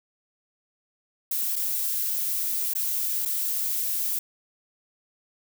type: noise with dropouts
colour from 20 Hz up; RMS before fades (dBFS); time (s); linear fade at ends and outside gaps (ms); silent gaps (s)
violet; -27; 1.31-4.19; 5; 1.558-1.562 / 2.737-2.751 / 3.252-3.256
effects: none